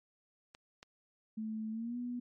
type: clicks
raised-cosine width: 0.2 ms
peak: -33 dBFS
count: 2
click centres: 0.549 / 0.829 s
type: tone with pitch glide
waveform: sine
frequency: 218.7 to 244.1 Hz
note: A3 to B3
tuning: -10 to -20 cents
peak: -36 dBFS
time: 1.37-2.2 s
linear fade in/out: 10 ms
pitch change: +190 cents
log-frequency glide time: 1.71-1.97 s
effects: MP3 48 kbps